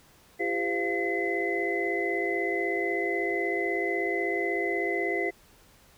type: tone cluster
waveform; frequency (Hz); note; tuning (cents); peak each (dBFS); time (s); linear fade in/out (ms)
sine; 342.7 / 398.9 / 512 / 695 / 2031; F4 / G4 / C5 / F5 / B6; -33 / +30 / -38 / -9 / +48; -32 / -31 / -36 / -34 / -30; 0.39-5.31; 20
effects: pink hiss -58 dBFS RMS until 5.97 s